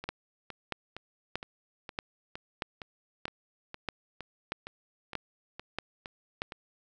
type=two click trains; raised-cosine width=0.3 ms; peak=-16 / -24 dBFS; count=11 / 15; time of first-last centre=0.09-6.419 / 0.04-6.521 s; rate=1.58 / 2.16 Hz; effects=none